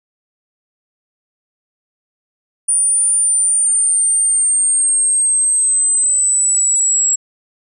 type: linear sweep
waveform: sine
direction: down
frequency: 9397 to 7650 Hz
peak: -11 dBFS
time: 2.68-7.16 s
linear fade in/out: 10 ms
effects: none